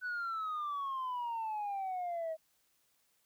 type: exponential sweep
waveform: sine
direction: down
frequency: 1503 to 631 Hz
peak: -33 dBFS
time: 0.01-2.37 s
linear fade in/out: 50 ms
effects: tanh soft clip ceiling -33 dBFS + white hiss -74 dBFS RMS until 3.25 s